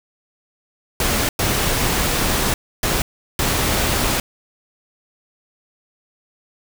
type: noise bursts at uneven times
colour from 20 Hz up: pink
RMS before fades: -19 dBFS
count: 4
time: 1-1.29 / 1.39-2.54 / 2.83-3.02 / 3.39-4.2 s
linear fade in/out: 2 ms
effects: none